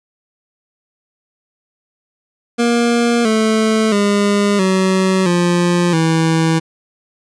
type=tone with pitch steps; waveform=25% pulse; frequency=236.4 / 219.3 / 203.4 / 188.72 / 175.07 / 162.4 Hz; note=A#3 / A3 / G#3 / F#3 / F3 / E3; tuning=+24 / -6 / -36 / +34 / +5 / -26 cents; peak=-8 dBFS; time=2.58-6.6 s; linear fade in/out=20 ms; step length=670 ms; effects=resampled to 22050 Hz